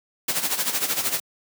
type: noise with tremolo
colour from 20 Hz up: white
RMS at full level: -22 dBFS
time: 0.28-1.2 s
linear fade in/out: 5 ms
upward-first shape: sine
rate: 13 Hz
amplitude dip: 70%
effects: high-pass 150 Hz 12 dB/octave